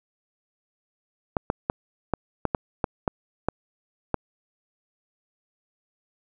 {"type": "clicks", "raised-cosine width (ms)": 1, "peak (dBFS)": -8, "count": 10, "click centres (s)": [1.368, 1.501, 1.699, 2.137, 2.453, 2.548, 2.842, 3.078, 3.486, 4.143], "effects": []}